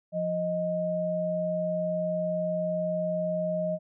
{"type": "tone pair together", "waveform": "sine", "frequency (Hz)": [174.8, 623.7], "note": ["F3", "D#5"], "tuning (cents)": [2, 4], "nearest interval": "octave + minor seventh", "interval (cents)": 2202, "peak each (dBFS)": [-32, -27], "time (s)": [0.12, 3.79], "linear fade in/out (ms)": 50, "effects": []}